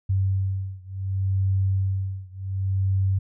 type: beating tone pair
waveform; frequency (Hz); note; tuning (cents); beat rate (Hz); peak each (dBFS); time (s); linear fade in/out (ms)
sine; 95.8 / 96.48; G2 / G2; -39 / -27; 0.68; -24 / -25; 0.09-3.19; 10
effects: none